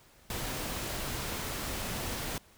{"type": "noise", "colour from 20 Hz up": "pink", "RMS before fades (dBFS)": -36, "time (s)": [0.3, 2.38], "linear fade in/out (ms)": 2, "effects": ["pink hiss -60 dBFS RMS until 2.57 s"]}